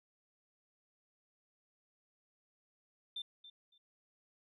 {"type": "tone with echo", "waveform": "sine", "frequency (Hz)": 3569, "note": "A7", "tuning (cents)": 24, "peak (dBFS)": -38, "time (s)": [3.16, 3.22], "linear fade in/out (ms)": 5, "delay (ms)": 280, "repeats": 2, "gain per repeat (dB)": -14, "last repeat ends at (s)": 3.78, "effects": ["tanh soft clip ceiling -34 dBFS"]}